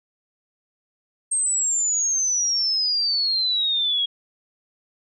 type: exponential sweep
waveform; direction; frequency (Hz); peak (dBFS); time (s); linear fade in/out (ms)
sine; down; 8500 to 3280; -19; 1.31-4.06; 10
effects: none

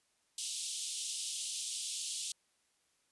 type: band-pass noise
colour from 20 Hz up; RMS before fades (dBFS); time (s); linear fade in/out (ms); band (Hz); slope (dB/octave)
white; -40; 0.38-2.32; 2; 2900 to 10000; 48
effects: white hiss -75 dBFS RMS until 3.11 s + resampled to 24000 Hz

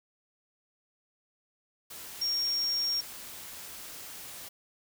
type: tone in noise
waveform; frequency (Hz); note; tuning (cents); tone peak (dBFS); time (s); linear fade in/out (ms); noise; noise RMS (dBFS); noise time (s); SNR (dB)
sine; 5560; F8; -9; -27; 2.21-3.01; 10; white; -44; 1.9-4.49; +14
effects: none

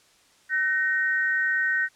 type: tone pair together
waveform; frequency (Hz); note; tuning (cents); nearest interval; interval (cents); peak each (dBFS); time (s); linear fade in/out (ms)
sine; 1522.8 / 1864.7; F#6 / A#6; +49 / 0; major third; 351; -24 / -24; 0.49-1.89; 50
effects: white hiss -59 dBFS RMS until 1.95 s + low-pass 8000 Hz 12 dB/octave

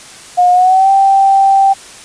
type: tone with pitch glide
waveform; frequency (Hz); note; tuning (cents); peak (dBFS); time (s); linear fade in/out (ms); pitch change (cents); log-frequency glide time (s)
sine; 717 to 781.9; F5 to G5; +45 to -5; -5; 0.37-1.74; 20; +150; 0.52-0.9
effects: white hiss -34 dBFS RMS until 2.04 s + resampled to 22050 Hz

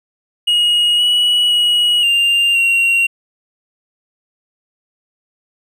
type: tone with pitch steps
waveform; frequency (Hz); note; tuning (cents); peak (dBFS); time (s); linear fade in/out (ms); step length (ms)
triangle; 2885 / 2930 / 2908 / 2794 / 2752; F#7 / F#7 / F#7 / F7 / F7; -44 / -18 / -31 / 0 / -26; -9; 0.47-3.07; 10; 520
effects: none

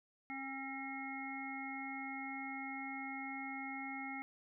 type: harmonic tone with a mistuned harmonic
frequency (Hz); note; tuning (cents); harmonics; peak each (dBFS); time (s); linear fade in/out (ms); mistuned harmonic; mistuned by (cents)
269.8; C#4; -47; 1 / 3 / 5 / 7 / 8; -46 / -47 / -53 / -55 / -45; 0.3-4.22; 0; 7; -25
effects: none

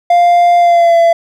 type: tone with pitch glide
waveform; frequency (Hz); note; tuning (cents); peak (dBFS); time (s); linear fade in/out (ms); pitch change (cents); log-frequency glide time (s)
triangle; 698.5 to 674.3; F5 to E5; 0 to +39; -3; 0.1-1.13; 5; -61; 0.58-0.97
effects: none

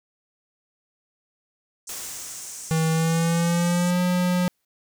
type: band-pass noise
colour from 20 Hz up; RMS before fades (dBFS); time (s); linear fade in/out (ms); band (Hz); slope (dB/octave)
pink; -38; 1.87-3.91; 5; 5700 to 9300; 48
type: noise with exponential decay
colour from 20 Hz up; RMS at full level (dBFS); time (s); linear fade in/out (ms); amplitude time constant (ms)
white; -35; 1.89-4.65; 2; 600
type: tone with pitch glide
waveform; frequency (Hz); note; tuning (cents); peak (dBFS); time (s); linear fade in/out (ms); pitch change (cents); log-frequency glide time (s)
square; 160.9 to 179.56; E3 to F3; -42 to +48; -20; 2.71-4.48; 0; +190; 2.91-4.01
effects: none

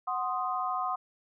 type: chord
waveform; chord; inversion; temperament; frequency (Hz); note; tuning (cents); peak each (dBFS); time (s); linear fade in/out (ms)
sine; C diminished; second; equal; 740 / 1046.5 / 1244.5; Gb5 / C6 / Eb6; 0 / 0 / 0; -33; 0.07-0.96; 10
effects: none

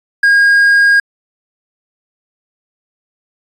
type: tone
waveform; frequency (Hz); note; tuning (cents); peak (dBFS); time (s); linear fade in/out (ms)
triangle; 1628; G#6; -35; -4; 0.23-1; 5
effects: resampled to 24000 Hz

